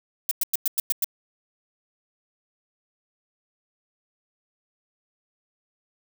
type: noise bursts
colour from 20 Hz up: violet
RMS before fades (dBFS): -22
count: 7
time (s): 0.29-1.044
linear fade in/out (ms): 2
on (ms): 22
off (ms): 100
effects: none